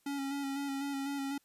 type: tone with vibrato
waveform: square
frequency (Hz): 277.6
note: C#4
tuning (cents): +3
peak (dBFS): -35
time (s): 0.06-1.38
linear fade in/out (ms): 5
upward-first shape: square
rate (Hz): 4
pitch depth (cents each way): 24
effects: white hiss -72 dBFS RMS until 1.44 s + resampled to 32000 Hz